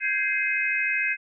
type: chord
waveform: sine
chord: Ab major seventh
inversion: third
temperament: equal with one note detuned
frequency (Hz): 1568 / 1661.2 / 2093 / 2540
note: G6 / Ab6 / C7 / Eb7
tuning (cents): 0 / 0 / 0 / +35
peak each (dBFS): -30 / -30 / -27 / -26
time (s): 0-1.17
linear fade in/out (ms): 50
effects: none